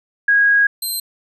sine / 5% pulse tone pair in turn, 1645 / 4136 Hz, G#6 / C8, -17 / -21 cents, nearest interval octave + major third, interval 1596 cents, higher second, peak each -10 / -13 dBFS, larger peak first, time 0.28-0.67 / 0.82-1 s, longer first, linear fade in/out 5 ms, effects resampled to 32000 Hz

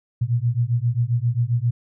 sine beating tone pair, 115.8 / 123.3 Hz, A#2 / B2, -11 / -2 cents, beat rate 7.5 Hz, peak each -21 dBFS, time 0.21-1.71 s, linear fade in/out 10 ms, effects none

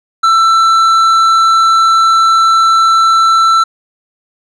sine tone with tanh clipping, 1334 Hz, E6, 20 cents sharp, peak -7 dBFS, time 0.23-3.64 s, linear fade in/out 10 ms, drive 9 dB, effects none

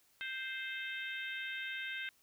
harmonic tone, 523.3 Hz, C5, in tune, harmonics 3 / 4 / 5 / 6 / 7, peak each -42 / -44 / -46 / -48 / -49 dBFS, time 0.21-2.09 s, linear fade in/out 0 ms, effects white hiss -70 dBFS RMS until 2.22 s

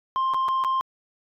sine tone with dropouts, 1054 Hz, C6, 12 cents sharp, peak -18 dBFS, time 0.16-0.81 s, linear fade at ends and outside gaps 0 ms, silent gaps 0.337-0.344 / 0.483-0.487 / 0.639-0.647 s, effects tanh soft clip ceiling -20 dBFS

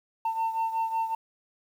sine beating tone pair, 900 / 905.4 Hz, A5 / A5, +39 / +49 cents, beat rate 5.4 Hz, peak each -25 / -30 dBFS, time 0.25-1.15 s, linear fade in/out 5 ms, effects tanh soft clip ceiling -23 dBFS + 9-bit

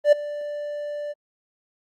triangle tone with ADSR envelope, 588 Hz, D5, 2 cents sharp, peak -7 dBFS, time 0.04-1.14 s, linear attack 82 ms, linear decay 10 ms, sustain -19 dB, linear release 29 ms, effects Opus 24 kbps

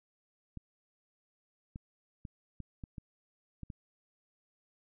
clicks, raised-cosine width 5 ms, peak -30 dBFS, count 8, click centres 0.573 / 1.759 / 2.252 / 2.603 / 2.838 / 2.982 / 3.633 / 3.702 s, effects none

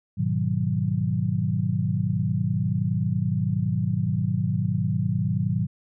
sine chord, G# minor seventh, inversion none, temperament equal, 103.83 / 123.47 / 155.56 / 185 Hz, G#2 / B2 / D#3 / F#3, 0 / 0 / 0 / 0 cents, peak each -27 dBFS, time 0.17-5.67 s, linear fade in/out 20 ms, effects none

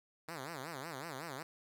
5% pulse tone with vibrato, 148.5 Hz, D3, 20 cents sharp, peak -31 dBFS, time 0.28-1.43 s, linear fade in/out 5 ms, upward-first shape sine, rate 5.4 Hz, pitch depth 250 cents each way, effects none

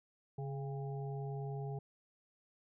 harmonic tone with a mistuned harmonic, 138.59 Hz, C#3, in tune, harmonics 1 / 3 / 5 / 6, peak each -39 / -46 / -53 / -51 dBFS, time 0.38-1.79 s, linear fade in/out 5 ms, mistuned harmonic 6, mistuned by -59 cents, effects none

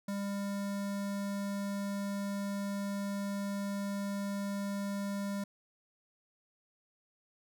square tone with notch filter, 200 Hz, G3, 35 cents sharp, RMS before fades -36 dBFS, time 0.08-5.44 s, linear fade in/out 5 ms, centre 2800 Hz, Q 1.9, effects none

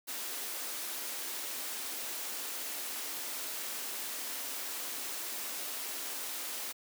white high-pass noise, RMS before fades -39 dBFS, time 0.07-6.73 s, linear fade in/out 20 ms, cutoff 230 Hz, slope 48 dB/octave, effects none

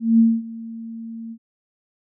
sine tone with ADSR envelope, 227.4 Hz, A#3, 43 cents flat, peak -9 dBFS, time 0-1.38 s, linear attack 190 ms, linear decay 230 ms, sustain -21 dB, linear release 64 ms, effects none

